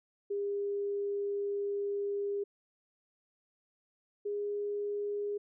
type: tone pair in turn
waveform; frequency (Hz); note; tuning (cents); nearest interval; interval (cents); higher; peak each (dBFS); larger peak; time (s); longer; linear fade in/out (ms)
sine; 403.8 / 410.4; G#4 / G#4; -49 / -21; unison; 28; second; -31 / -32; first; 0.3-2.44 / 4.25-5.38; first; 10
effects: none